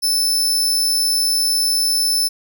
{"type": "tone with amplitude modulation", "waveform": "sawtooth", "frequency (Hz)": 5274, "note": "E8", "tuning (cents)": 0, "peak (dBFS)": -11, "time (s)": [0.02, 2.29], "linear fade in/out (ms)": 20, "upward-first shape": "sine", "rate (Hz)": 198, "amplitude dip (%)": 30, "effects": []}